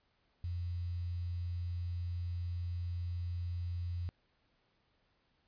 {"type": "tone with quantisation", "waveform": "sine", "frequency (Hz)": 87.31, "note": "F2", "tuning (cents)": 0, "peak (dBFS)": -35, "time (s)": [0.44, 4.09], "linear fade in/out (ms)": 0, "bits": 10, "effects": ["pink hiss -75 dBFS RMS until 5.47 s", "resampled to 11025 Hz"]}